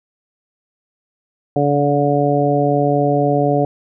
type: harmonic tone with a mistuned harmonic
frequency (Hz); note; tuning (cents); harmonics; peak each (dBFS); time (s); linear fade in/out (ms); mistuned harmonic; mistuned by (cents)
144; D3; -34; 1 / 2 / 3 / 4 / 5; -19 / -19 / -19 / -19 / -19; 1.56-3.65; 2; 1; -19
effects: none